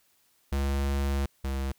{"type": "tone pair in turn", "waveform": "square", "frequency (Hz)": [69.3, 67.48], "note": ["C#2", "C#2"], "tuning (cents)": [0, -46], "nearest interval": "unison", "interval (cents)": 46, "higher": "first", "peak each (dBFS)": [-26, -29], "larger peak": "first", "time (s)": [[0.52, 1.26], [1.44, 1.72]], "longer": "first", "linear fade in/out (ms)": 5, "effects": ["white hiss -67 dBFS RMS until 1.78 s"]}